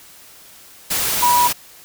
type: tone in noise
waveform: sine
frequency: 973 Hz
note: B5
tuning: 26 cents flat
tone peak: -12 dBFS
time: 1.22-1.48 s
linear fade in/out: 10 ms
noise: white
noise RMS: -20 dBFS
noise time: 0.9-1.53 s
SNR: +5 dB
effects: white hiss -44 dBFS RMS until 1.84 s